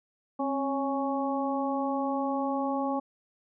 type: harmonic tone with a mistuned harmonic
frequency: 277.2 Hz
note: C#4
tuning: in tune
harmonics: 1 / 2 / 3 / 4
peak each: -30 / -33 / -32 / -36 dBFS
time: 0.39-3 s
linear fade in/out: 10 ms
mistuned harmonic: 1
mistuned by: -53 cents
effects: none